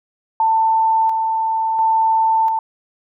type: tone with tremolo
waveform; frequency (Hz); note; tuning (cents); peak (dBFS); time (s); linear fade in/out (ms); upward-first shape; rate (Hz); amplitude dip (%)
sine; 891; A5; +22; -12; 0.4-2.59; 2; square; 0.72; 35
effects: none